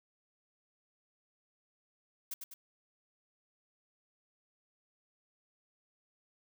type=noise with echo; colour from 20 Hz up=blue; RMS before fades=-39 dBFS; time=2.31-2.34 s; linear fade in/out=5 ms; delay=100 ms; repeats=2; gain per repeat=-5 dB; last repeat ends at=2.54 s; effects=none